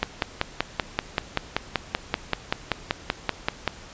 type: click train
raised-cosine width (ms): 0.3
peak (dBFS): -5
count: 20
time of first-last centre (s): 0.03-3.677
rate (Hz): 5.21
effects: pink hiss -44 dBFS RMS until 3.93 s + resampled to 16000 Hz